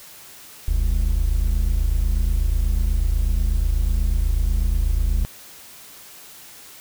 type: tone pair together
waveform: triangle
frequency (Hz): 41.43 / 69.6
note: E1 / C#2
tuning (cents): +9 / +8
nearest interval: major sixth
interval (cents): 899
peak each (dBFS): -16 / -20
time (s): 0.68-5.25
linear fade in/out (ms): 0
effects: white hiss -43 dBFS RMS until 6.8 s